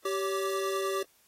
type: tone cluster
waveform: square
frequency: 388.4 / 564 / 1175 Hz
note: G4 / C#5 / D6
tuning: -16 / +30 / +1 cents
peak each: -31 / -37 / -37 dBFS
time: 0.05-1.03 s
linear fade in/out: 5 ms
effects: white hiss -65 dBFS RMS until 1.27 s + AAC 48 kbps